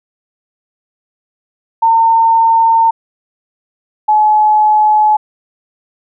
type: tone pair in turn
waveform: sine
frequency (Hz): 908 / 852.6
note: A#5 / G#5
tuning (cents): -46 / +45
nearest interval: minor second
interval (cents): 109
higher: first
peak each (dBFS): -6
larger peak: neither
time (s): 1.82-2.91 / 4.08-5.17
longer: neither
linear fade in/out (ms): 10
effects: none